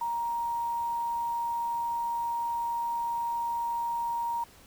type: tone with quantisation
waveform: sine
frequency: 937 Hz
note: A#5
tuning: 9 cents sharp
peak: -28 dBFS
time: 0.01-4.44 s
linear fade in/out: 5 ms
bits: 8
effects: pink hiss -55 dBFS RMS until 4.66 s